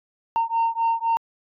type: beating tone pair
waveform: sine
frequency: 914 / 917.9 Hz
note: A#5 / A#5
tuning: -34 / -27 cents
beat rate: 3.9 Hz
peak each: -21 dBFS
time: 0.36-1.17 s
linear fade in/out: 0 ms
effects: tanh soft clip ceiling -16 dBFS